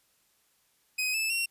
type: tone with pitch steps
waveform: sawtooth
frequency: 2514 / 2622 / 2735 Hz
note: D#7 / E7 / F7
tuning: +17 / -10 / -37 cents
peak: -24 dBFS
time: 0.98-1.46 s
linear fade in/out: 10 ms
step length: 160 ms
effects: white hiss -69 dBFS RMS until 1.5 s + resampled to 32000 Hz